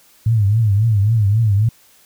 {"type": "tone with vibrato", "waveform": "sine", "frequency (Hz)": 106.7, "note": "G#2", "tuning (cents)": 47, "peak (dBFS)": -11, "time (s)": [0.26, 1.69], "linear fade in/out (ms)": 5, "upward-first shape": "triangle", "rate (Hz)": 3.7, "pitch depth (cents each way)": 170, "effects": ["white hiss -51 dBFS RMS until 2.05 s"]}